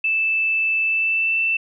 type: tone with pitch glide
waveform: sine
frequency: 2637 to 2666 Hz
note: E7 to E7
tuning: 0 to +19 cents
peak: -17 dBFS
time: 0.04-1.57 s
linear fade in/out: 5 ms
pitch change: +19 cents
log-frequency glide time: 0.85-1.39 s
effects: none